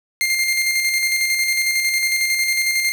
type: tone with tremolo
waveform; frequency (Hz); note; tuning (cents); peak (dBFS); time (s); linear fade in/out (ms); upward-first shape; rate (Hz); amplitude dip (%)
sawtooth; 2109; C7; +13; -12; 0.21-2.92; 0; square; 11; 35
effects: none